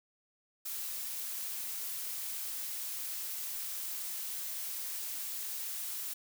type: noise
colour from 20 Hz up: blue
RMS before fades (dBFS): -39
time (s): 0.65-6.14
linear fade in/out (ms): 10
effects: none